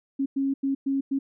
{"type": "tone bursts at uneven times", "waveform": "sine", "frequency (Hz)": 273.1, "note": "C#4", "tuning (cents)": -26, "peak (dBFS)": -22, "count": 5, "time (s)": [[0.19, 0.26], [0.36, 0.54], [0.63, 0.75], [0.86, 1.01], [1.11, 1.19]], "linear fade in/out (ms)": 10, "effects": []}